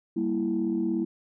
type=chord; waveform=sine; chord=E diminished; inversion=first; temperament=equal; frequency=196 / 233.1 / 329.6 Hz; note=G3 / Bb3 / E4; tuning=0 / 0 / 0 cents; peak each=-30 / -29 / -26 dBFS; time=0.16-1.05 s; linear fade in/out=10 ms; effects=tanh soft clip ceiling -17 dBFS